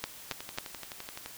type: two click trains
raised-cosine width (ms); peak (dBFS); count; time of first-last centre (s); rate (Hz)
0.2; -14 / -22; 3 / 12; 0.04-0.585 / 0.32-1.26; 3.67 / 11.7
effects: white hiss -48 dBFS RMS until 1.37 s